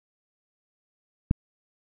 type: click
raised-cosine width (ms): 5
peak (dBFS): -8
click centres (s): 1.311
effects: none